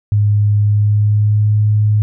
sine tone with pitch glide, 103.83 to 105.83 Hz, G#2 to G#2, 0 to +33 cents, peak -9 dBFS, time 0.12-2.02 s, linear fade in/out 0 ms, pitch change +33 cents, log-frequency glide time 0.59-1.57 s, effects none

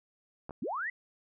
clicks, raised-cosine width 1 ms, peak -27 / -28 dBFS, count 2, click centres 0.494 / 0.508 s
sine linear sweep, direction up, 164.81 to 2046 Hz, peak -32 dBFS, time 0.62-0.9 s, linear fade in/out 5 ms
effects none

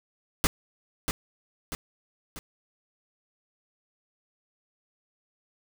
pink noise with echo, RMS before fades -22 dBFS, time 0.44-0.47 s, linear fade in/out 0 ms, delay 640 ms, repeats 3, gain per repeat -6 dB, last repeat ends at 2.39 s, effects none

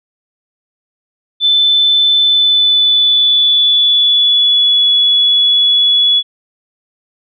sine tone with pitch glide, 3520 to 3396 Hz, A7 to G#7, 0 to +38 cents, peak -7 dBFS, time 1.4-6.23 s, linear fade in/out 50 ms, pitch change -62 cents, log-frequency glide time 2.21-4.86 s, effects none

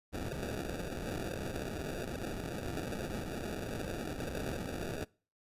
white noise with sample-and-hold, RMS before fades -39 dBFS, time 0.12-5.05 s, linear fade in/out 20 ms, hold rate 1050 Hz, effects noise-tail reverb RT60 0.4 s tail -24 dB re dry + resampled to 32000 Hz

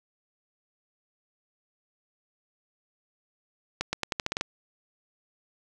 accelerating click train, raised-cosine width 0.2 ms, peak -10 dBFS, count 9, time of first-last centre 3.81-4.411 s, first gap 120 ms, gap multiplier 0.86, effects none

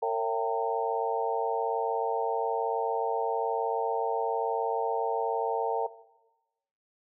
sine tone cluster, 457.1 / 556 / 673 / 780 / 912 Hz, A#4 / C#5 / E5 / G5 / A#5, -34 / +5 / +36 / -9 / -38 cents, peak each -29 / -36 / -36 / -32 / -32 dBFS, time 0.02-5.87 s, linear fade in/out 10 ms, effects noise-tail reverb RT60 1.0 s tail -17 dB re dry

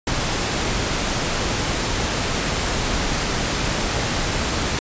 pink noise, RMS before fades -22 dBFS, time 0.07-4.79 s, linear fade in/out 2 ms, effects resampled to 16000 Hz

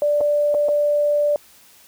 sine tone with dropouts, 587.3 Hz, D5, in tune, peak -15 dBFS, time 0.02-1.36 s, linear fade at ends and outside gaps 1 ms, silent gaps 0.207-0.211 / 0.543-0.547 / 0.685-0.689 s, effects white hiss -50 dBFS RMS until 1.87 s

